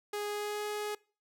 sawtooth tone with pitch glide, 414.2 to 418.8 Hz, G#4 to G#4, -5 to +15 cents, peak -30 dBFS, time 0.13-0.95 s, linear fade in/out 5 ms, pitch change +20 cents, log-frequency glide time 0.28-0.65 s, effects noise-tail reverb RT60 0.4 s tail -24 dB re dry

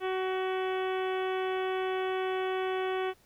harmonic tone, 375.2 Hz, F#4, 24 cents sharp, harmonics 1 / 2 / 3 / 4 / 5 / 6 / 7 / 8 / 9, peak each -30 / -36 / -40 / -42 / -44 / -46 / -47 / -48 / -49 dBFS, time 0-3.14 s, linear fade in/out 50 ms, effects pink hiss -64 dBFS RMS until 3.25 s

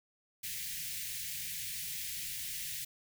white band-stop noise, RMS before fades -40 dBFS, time 0.43-2.85 s, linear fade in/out 10 ms, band 180 to 1800 Hz, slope 48 dB/octave, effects none

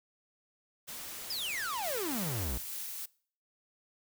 white noise, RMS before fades -43 dBFS, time 0.87-2.45 s, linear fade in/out 20 ms
45% pulse exponential sweep, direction down, 5270 to 52.4 Hz, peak -34 dBFS, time 1.3-2.58 s, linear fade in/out 5 ms
blue noise with tremolo, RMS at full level -39 dBFS, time 1.83-3.06 s, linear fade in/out 10 ms, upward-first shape sine, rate 3.4 Hz, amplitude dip 25%
effects noise-tail reverb RT60 0.5 s tail -23 dB re dry

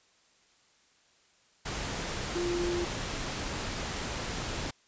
sine tone in noise, 349.2 Hz, F4, in tune, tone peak -29 dBFS, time 2.35-2.85 s, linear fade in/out 10 ms, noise pink, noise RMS -35 dBFS, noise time 1.65-4.71 s, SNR +3 dB, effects white hiss -65 dBFS RMS until 4.87 s + resampled to 16000 Hz

